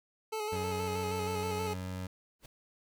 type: tone with vibrato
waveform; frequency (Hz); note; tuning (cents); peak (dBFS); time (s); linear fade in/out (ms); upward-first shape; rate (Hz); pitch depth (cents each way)
25% pulse; 430.2; A4; -39; -30; 0.32-1.74; 10; square; 6.3; 31
type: tone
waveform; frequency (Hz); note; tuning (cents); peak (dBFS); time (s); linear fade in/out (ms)
25% pulse; 92.5; F#2; 0; -33; 0.52-2.07; 5
type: noise with exponential growth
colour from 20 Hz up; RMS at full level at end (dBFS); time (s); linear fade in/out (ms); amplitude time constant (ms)
pink; -45; 2.39-2.46; 5; 15
effects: none